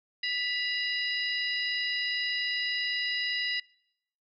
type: harmonic tone with a mistuned harmonic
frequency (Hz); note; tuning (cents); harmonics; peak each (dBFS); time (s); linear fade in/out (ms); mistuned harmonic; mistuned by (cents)
987.8; B5; 0; 2 / 3 / 4 / 5; -32 / -34 / -35 / -36; 0.23-3.6; 5; 3; -72
effects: noise-tail reverb RT60 0.7 s tail -23 dB re dry